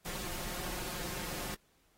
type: noise with comb filter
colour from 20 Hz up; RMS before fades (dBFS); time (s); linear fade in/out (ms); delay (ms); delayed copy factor
pink; -40; 0.05-1.55; 10; 5.6; +0.6
effects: pink hiss -71 dBFS RMS until 1.97 s + AAC 48 kbps